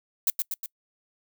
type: noise with echo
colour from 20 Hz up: violet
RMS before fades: -22 dBFS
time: 0.27-0.3 s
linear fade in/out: 2 ms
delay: 120 ms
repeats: 3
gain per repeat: -4 dB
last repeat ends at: 0.66 s
effects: noise-tail reverb RT60 0.1 s tail -25 dB re dry